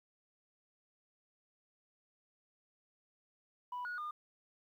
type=tone with pitch steps; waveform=sine; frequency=986 / 1454 / 1212 Hz; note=B5 / F#6 / D#6; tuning=-3 / -31 / -46 cents; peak=-37 dBFS; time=3.72-4.11 s; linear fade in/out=5 ms; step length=130 ms; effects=tanh soft clip ceiling -36 dBFS + 12-bit